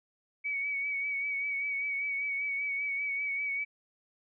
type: tone with vibrato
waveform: sine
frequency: 2256 Hz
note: C#7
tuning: 30 cents sharp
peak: -30 dBFS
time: 0.44-3.65 s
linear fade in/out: 20 ms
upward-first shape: sine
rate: 5.1 Hz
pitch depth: 33 cents each way
effects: none